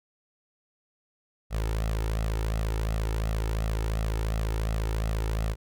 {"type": "tone with flanger", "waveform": "sawtooth", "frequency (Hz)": 54.4, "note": "A1", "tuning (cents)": -19, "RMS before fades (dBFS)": -28, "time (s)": [1.5, 5.56], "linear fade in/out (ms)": 50, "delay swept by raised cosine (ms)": [1.5, 2.29], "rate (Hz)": 2.8, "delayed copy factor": 0.65, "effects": []}